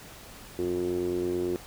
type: tone with low-pass filter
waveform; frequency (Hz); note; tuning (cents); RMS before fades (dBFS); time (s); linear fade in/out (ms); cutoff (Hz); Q
5% pulse; 89; F2; +33; -29; 0.59-1.56; 0; 360; 6.1
effects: pink hiss -47 dBFS RMS until 1.66 s